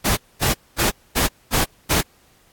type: noise bursts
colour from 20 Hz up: pink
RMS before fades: -18 dBFS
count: 6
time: 0.04-2.02 s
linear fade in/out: 20 ms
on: 130 ms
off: 240 ms
effects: pink hiss -56 dBFS RMS until 2.52 s + AAC 64 kbps